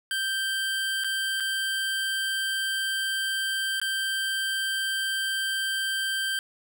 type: tone with dropouts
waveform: 25% pulse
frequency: 1568 Hz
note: G6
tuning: in tune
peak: -22 dBFS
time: 0.11-6.39 s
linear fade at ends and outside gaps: 1 ms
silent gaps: 1.038-1.044 / 1.401-1.405 / 3.8-3.815 s
effects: none